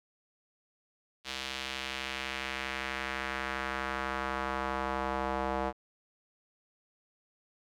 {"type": "tone with band-pass filter sweep", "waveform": "square", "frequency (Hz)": 66.1, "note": "C2", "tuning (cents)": 18, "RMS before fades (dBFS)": -35, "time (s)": [1.24, 5.73], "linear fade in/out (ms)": 50, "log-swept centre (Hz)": [3600, 780], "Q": 1.4, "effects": []}